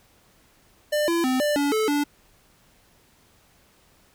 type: tone with pitch steps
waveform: square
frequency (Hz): 597 / 338.1 / 257.3 / 592 / 285.8 / 434.9 / 290.4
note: D5 / E4 / C4 / D5 / D4 / A4 / D4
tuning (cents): +28 / +44 / -29 / +14 / -47 / -20 / -19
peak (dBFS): -21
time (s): 0.92-2.04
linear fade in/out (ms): 10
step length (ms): 160
effects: pink hiss -59 dBFS RMS until 4.14 s